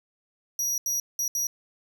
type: tone bursts at uneven times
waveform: 40% pulse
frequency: 5780 Hz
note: F#8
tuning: 41 cents flat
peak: -24 dBFS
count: 4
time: 0.59-0.78 / 0.86-1 / 1.19-1.28 / 1.35-1.47 s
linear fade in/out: 2 ms
effects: none